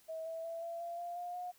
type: tone with pitch steps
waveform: sine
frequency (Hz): 644 / 654.1 / 664.4 / 674.8 / 685.5 / 696.2 / 707.2 / 718.3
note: E5 / E5 / E5 / E5 / F5 / F5 / F5 / F5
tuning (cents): -41 / -14 / +13 / +40 / -32 / -6 / +22 / +48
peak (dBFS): -39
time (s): 0.08-1.52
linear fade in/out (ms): 20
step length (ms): 180
effects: white hiss -66 dBFS RMS until 1.58 s